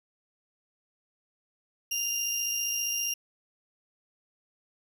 35% pulse tone pair together, 2794 / 5643 Hz, F7 / F8, 0 / +17 cents, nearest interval octave, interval 1217 cents, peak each -30 / -28 dBFS, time 1.91-3.14 s, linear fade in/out 5 ms, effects none

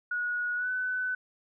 sine tone with pitch glide, 1456 to 1503.9 Hz, F#6 to F#6, -28 to +28 cents, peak -28 dBFS, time 0.11-1.15 s, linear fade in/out 5 ms, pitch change +56 cents, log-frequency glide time 0.56-0.69 s, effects none

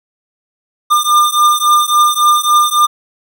square beating tone pair, 1200 / 1203.6 Hz, D6 / D6, +37 / +42 cents, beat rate 3.6 Hz, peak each -12 dBFS, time 0.9-2.87 s, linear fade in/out 20 ms, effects none

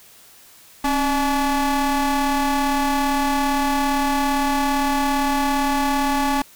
35% pulse ring-modulated tone, 289.9 Hz, D4, 22 cents flat, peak -13 dBFS, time 0.84-6.42 s, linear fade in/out 5 ms, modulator 561 Hz, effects white hiss -48 dBFS RMS until 6.55 s

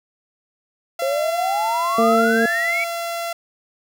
sawtooth tone, 680 Hz, F5, 46 cents flat, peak -20 dBFS, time 0.99-3.33 s, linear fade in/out 5 ms
sine exponential sweep, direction up, 523.3 to 2297 Hz, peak -19 dBFS, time 1.02-2.84 s, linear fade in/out 2 ms
harmonic tone, 227.3 Hz, A#3, 43 cents flat, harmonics 1 / 2 / 3, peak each -19 / -19 / -19 dBFS, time 1.98-2.46 s, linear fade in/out 5 ms
effects none

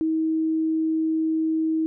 sine tone, 318.9 Hz, D#4, 43 cents sharp, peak -20 dBFS, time 0.01-1.86 s, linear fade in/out 0 ms, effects none

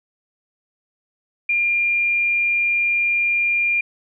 sine tone, 2400 Hz, D7, 37 cents sharp, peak -16 dBFS, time 1.49-3.81 s, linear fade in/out 5 ms, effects none

